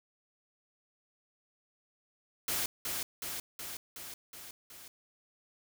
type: noise with echo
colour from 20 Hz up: white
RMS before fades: -33 dBFS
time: 2.48-2.66 s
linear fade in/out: 2 ms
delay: 370 ms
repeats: 6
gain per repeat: -3 dB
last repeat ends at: 4.88 s
effects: none